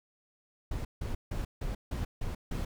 brown noise bursts, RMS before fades -34 dBFS, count 7, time 0.71-2.65 s, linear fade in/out 5 ms, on 140 ms, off 160 ms, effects none

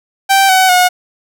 sawtooth tone with pitch steps, 780 / 752.1 / 725.2 Hz, G5 / F#5 / F#5, -9 / +28 / -35 cents, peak -3 dBFS, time 0.29-0.89 s, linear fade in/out 20 ms, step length 200 ms, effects none

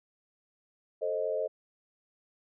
sine chord, A diminished, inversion none, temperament equal with one note detuned, 440 / 529 / 622.3 Hz, A4 / C5 / Eb5, 0 / +19 / 0 cents, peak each -34 / -33 / -32 dBFS, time 1.01-1.48 s, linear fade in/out 20 ms, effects none

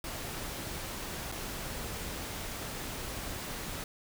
pink noise with dropouts, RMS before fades -39 dBFS, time 0.04-3.84 s, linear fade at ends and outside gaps 2 ms, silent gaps 1.317-1.322 s, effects none

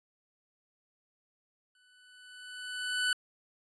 25% pulse tone with exponential growth, 1494 Hz, F#6, 16 cents sharp, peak -22 dBFS, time 1.75-3.13 s, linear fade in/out 2 ms, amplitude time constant 300 ms, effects resampled to 22050 Hz

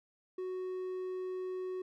triangle tone, 370 Hz, F#4, in tune, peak -34 dBFS, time 0.38-1.82 s, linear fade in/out 5 ms, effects none

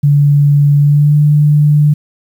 sine tone with pitch glide, 144.2 to 148.43 Hz, D3 to D3, -31 to +19 cents, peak -5 dBFS, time 0.03-1.94 s, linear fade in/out 10 ms, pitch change +50 cents, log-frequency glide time 0.79-1.17 s, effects 7-bit

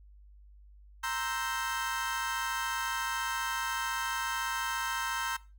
35% pulse chord, C dominant seventh, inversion third, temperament equal, 932.3 / 1046.5 / 1318.5 / 1568 Hz, Bb5 / C6 / E6 / G6, 0 / 0 / 0 / 0 cents, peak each -35 / -37 / -37 / -34 dBFS, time 1.03-5.37 s, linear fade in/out 10 ms, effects noise-tail reverb RT60 0.3 s tail -19 dB re dry + added 50 Hz sine -52 dBFS peak until 5.58 s

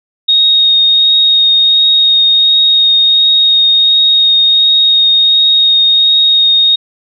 sine tone with vibrato, 3729 Hz, A#7, in tune, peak -5 dBFS, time 0.28-6.76 s, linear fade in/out 10 ms, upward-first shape triangle, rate 1.4 Hz, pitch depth 11 cents each way, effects none

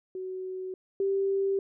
sine tone pair in turn, 373.3 / 391.3 Hz, F#4 / G4, +15 / -3 cents, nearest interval minor second, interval 82 cents, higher second, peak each -33 / -24 dBFS, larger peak second, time 0.15-0.74 / 1-1.59 s, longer neither, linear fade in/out 2 ms, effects none

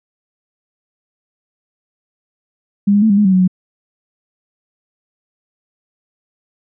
sine tone with pitch steps, 201.8 / 204.4 / 220.6 / 199.7 / 208.7 / 189.8 / 185.3 / 183.7 Hz, G#3 / G#3 / A3 / G3 / G#3 / F#3 / F#3 / F#3, -49 / -27 / +5 / +32 / +9 / +44 / +3 / -12 cents, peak -8 dBFS, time 2.87-3.478 s, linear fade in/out 10 ms, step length 76 ms, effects none

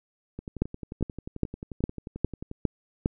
two click trains, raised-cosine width 3 ms, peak -23 / -10 dBFS, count 25 / 7, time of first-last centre 0.39-2.514 / 0.62-3.059 s, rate 11.3 / 2.46 Hz, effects none

